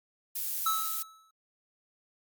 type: noise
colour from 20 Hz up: violet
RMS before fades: -33 dBFS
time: 0.35-1.03 s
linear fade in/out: 10 ms
type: tone with exponential decay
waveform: square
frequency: 1302 Hz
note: E6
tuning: 22 cents flat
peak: -25 dBFS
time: 0.66-1.31 s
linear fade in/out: 5 ms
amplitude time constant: 140 ms
effects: Opus 48 kbps